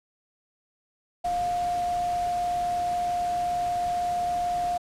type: tone in noise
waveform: sine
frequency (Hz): 707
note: F5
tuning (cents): +21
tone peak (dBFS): -24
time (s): 1.24-4.78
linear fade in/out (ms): 10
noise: pink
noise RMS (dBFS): -41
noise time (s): 1.24-4.78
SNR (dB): +14
effects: low-pass 10000 Hz 12 dB/octave